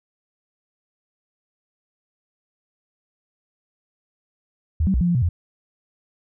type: tone with pitch steps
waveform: sine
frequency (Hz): 78.7 / 191 / 61.8 / 175 / 173.5 / 123.6 / 86.6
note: D#2 / G3 / B1 / F3 / F3 / B2 / F2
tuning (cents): +20 / -45 / +2 / +4 / -11 / +2 / -14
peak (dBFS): -16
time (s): 4.8-5.29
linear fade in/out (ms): 5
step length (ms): 70
effects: none